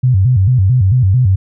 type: tone with vibrato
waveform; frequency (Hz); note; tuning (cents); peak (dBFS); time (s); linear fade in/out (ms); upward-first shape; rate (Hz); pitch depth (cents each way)
sine; 110; A2; 0; -7; 0.03-1.36; 10; square; 4.5; 250
effects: none